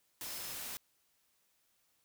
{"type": "tone in noise", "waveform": "sine", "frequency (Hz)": 5190, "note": "E8", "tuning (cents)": -28, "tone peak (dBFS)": -52, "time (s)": [0.25, 0.53], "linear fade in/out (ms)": 0, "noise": "white", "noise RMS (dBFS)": -43, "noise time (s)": [0.21, 0.77], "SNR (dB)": -12, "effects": ["white hiss -75 dBFS RMS until 2.04 s"]}